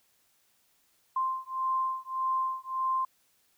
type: beating tone pair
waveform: sine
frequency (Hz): 1046 / 1047.7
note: C6 / C6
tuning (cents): -1 / +2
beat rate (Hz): 1.7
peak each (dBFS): -31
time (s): 1.16-3.05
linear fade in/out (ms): 5
effects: white hiss -69 dBFS RMS until 3.57 s